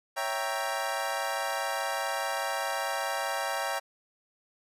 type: chord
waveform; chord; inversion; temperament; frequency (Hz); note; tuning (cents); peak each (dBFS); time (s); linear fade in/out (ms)
25% pulse; C# diminished seventh; none; equal; 554.4 / 659.3 / 784 / 932.3; C#5 / E5 / G5 / Bb5; 0 / 0 / 0 / 0; -32 / -32 / -30 / -32; 0.16-3.8; 20
effects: resampled to 32000 Hz